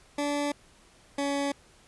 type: tone pair in turn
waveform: 20% pulse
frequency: 289.4 / 281.6 Hz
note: D4 / C#4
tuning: -25 / +27 cents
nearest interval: unison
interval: 48 cents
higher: first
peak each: -22 dBFS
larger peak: neither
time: 0.18-0.52 / 1.18-1.52 s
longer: neither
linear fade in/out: 5 ms
effects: pink hiss -58 dBFS RMS until 1.87 s + resampled to 24000 Hz